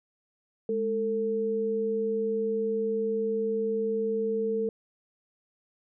sine tone pair together, 209.9 / 450 Hz, G#3 / A4, +19 / +39 cents, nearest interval octave + minor second, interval 1320 cents, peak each -33 / -26 dBFS, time 0.69-4.69 s, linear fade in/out 2 ms, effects none

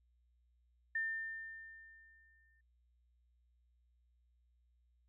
sine tone with exponential decay, 1800 Hz, A6, 39 cents sharp, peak -33 dBFS, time 0.95-2.61 s, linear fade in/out 5 ms, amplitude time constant 360 ms, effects added 60 Hz sine -70 dBFS peak until 5.08 s

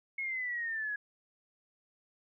sine exponential sweep, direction down, 2185 to 1661.2 Hz, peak -33 dBFS, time 0.18-0.96 s, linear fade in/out 5 ms, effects none

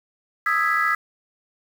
sine chord, E major seventh, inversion third, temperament equal, 1244.5 / 1318.5 / 1661.2 / 1975.5 Hz, D#6 / E6 / G#6 / B6, 0 / 0 / 0 / 0 cents, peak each -23 dBFS, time 0.46-0.95 s, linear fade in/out 5 ms, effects tanh soft clip ceiling -10 dBFS + 7-bit

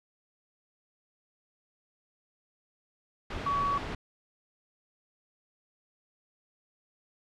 sine tone in noise, 1130 Hz, C#6, 33 cents sharp, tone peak -26 dBFS, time 3.46-3.78 s, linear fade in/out 5 ms, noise pink, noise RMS -36 dBFS, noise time 3.3-3.95 s, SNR +7 dB, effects low-pass 3000 Hz 12 dB/octave

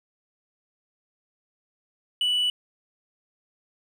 triangle tone with hard clipping, 2960 Hz, F#7, in tune, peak -20 dBFS, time 2.21-2.5 s, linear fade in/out 2 ms, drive 1 dB, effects none

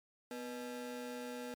35% pulse ring-modulated tone, 368.3 Hz, F#4, 8 cents flat, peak -37 dBFS, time 0.31-1.54 s, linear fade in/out 0 ms, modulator 119 Hz, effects MP3 96 kbps

